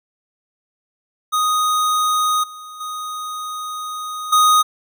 square tone with level steps, 1244.5 Hz, D#6, in tune, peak -16 / -34 / -26 / -11 dBFS, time 1.32-4.63 s, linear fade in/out 20 ms, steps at 2.43 / 2.8 / 4.32 s, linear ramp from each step 10 ms, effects none

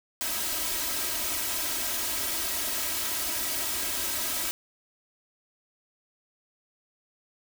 white noise with comb filter, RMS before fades -30 dBFS, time 0.21-4.51 s, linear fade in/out 0 ms, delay 3.1 ms, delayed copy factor +1, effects none

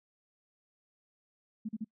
sine tone bursts, 218.3 Hz, A3, 13 cents flat, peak -33 dBFS, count 3, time 1.65-1.846 s, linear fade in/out 10 ms, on 40 ms, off 38 ms, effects noise-tail reverb RT60 0.1 s tail -26 dB re dry

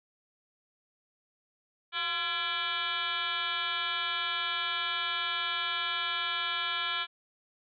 sine tone with frequency modulation, 2349 Hz, D7, in tune, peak -29 dBFS, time 1.92-7.07 s, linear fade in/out 50 ms, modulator 329 Hz, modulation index 4, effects none

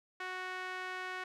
sawtooth tone with band-pass filter, 369.4 Hz, F#4, 3 cents flat, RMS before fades -41 dBFS, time 0.2-1.24 s, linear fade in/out 5 ms, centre 1700 Hz, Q 1.6, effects none

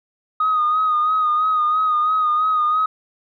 sine tone with vibrato, 1244.5 Hz, D#6, in tune, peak -14 dBFS, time 0.4-2.86 s, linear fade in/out 5 ms, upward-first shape sine, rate 3 Hz, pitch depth 40 cents each way, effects tanh soft clip ceiling -11 dBFS

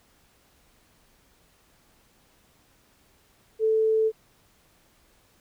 sine tone, 440 Hz, A4, in tune, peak -19 dBFS, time 3.59-4.12 s, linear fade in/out 50 ms, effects pink hiss -62 dBFS RMS until 5.4 s

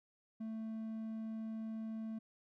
triangle tone, 221.5 Hz, A3, 12 cents sharp, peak -38 dBFS, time 0.4-2.19 s, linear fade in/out 10 ms, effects none

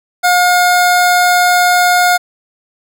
25% pulse tone, 716 Hz, F5, 43 cents sharp, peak -4 dBFS, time 0.23-2.18 s, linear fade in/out 20 ms, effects none

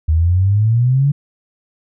sine exponential sweep, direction up, 76.6 to 145.9 Hz, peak -10 dBFS, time 0.08-1.12 s, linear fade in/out 10 ms, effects none

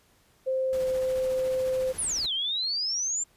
sine tone with pitch glide, 523.3 to 517.9 Hz, C5 to C5, 0 to -18 cents, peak -24 dBFS, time 0.46-1.93 s, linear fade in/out 20 ms, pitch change -18 cents, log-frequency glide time 0.74-0.81 s
pink noise with tremolo, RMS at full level -42 dBFS, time 0.73-2.26 s, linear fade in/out 0 ms, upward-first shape sine, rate 14 Hz, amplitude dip 40%
sine exponential two-way sweep, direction down then up, 11175 to 3064 to 7410 Hz, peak -26 dBFS, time 1.98-3.24 s, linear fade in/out 10 ms, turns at 2.33 s
effects pink hiss -63 dBFS RMS until 3.36 s + resampled to 32000 Hz

